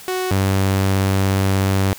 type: tone pair in turn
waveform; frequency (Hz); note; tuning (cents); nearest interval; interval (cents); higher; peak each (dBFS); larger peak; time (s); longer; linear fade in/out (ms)
sawtooth; 370 / 96.65; F#4 / G2; 0 / -24; octave + major seventh; 2324; first; -16 / -11; second; 0.08-0.31 / 0.31-1.93; second; 0
effects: white hiss -39 dBFS RMS until 1.98 s